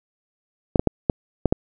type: clicks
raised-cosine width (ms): 2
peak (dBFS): -3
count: 6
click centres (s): 0.758 / 0.795 / 0.873 / 1.098 / 1.457 / 1.525
effects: none